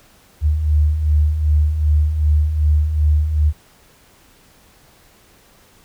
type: beating tone pair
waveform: sine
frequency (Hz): 73.5 / 76.1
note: D2 / D#2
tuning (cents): +2 / -38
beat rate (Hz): 2.6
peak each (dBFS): -21 / -13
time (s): 0.41-3.53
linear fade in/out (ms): 50
effects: pink hiss -51 dBFS RMS until 5.84 s